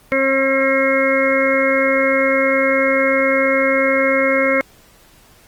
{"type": "harmonic tone", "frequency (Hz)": 269, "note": "C4", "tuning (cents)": 48, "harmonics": [1, 2, 4, 5, 6, 7, 8], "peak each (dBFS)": [-21, -16, -28, -24, -26, -26, -18], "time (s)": [0.12, 4.61], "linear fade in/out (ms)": 0, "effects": ["pink hiss -49 dBFS RMS until 5.47 s", "Opus 24 kbps"]}